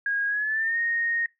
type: tone with pitch glide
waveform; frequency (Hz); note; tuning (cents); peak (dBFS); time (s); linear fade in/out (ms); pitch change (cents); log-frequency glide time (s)
sine; 1637 to 1858.8; G#6 to A#6; -25 to -5; -23; 0.06-1.26; 2; +220; 0.27-0.78
effects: noise-tail reverb RT60 0.2 s tail -22 dB re dry